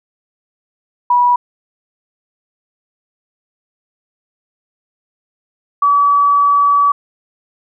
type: tone pair in turn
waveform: sine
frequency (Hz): 975 / 1144.1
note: B5 / D6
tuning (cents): -23 / -46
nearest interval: minor third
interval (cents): 277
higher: second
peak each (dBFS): -8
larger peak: neither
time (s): 1.1-1.36 / 5.82-6.92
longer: second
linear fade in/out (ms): 5
effects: none